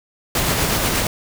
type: noise with tremolo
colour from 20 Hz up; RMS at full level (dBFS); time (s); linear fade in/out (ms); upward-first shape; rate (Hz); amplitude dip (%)
pink; -18; 0.35-1.07; 2; sine; 8.4; 30
effects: none